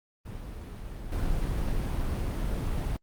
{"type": "noise with level steps", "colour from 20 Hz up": "brown", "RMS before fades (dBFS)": [-38, -29], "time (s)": [0.25, 2.97], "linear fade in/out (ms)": 10, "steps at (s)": 1.12, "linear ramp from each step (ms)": 2, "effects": ["Opus 32 kbps"]}